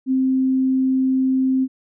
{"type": "tone", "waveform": "sine", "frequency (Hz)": 261.9, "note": "C4", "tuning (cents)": 2, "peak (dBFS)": -15, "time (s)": [0.06, 1.68], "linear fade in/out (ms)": 50, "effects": []}